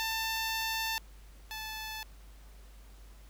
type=tone pair in turn; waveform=10% pulse; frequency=892 / 873.1 Hz; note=A5 / A5; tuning=+23 / -14 cents; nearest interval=unison; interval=37 cents; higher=first; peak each=-23 / -30 dBFS; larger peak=first; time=0-0.98 / 1.51-2.03 s; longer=first; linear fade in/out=0 ms; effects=added 50 Hz sine -50 dBFS peak until 3.29 s + pink hiss -61 dBFS RMS until 3.29 s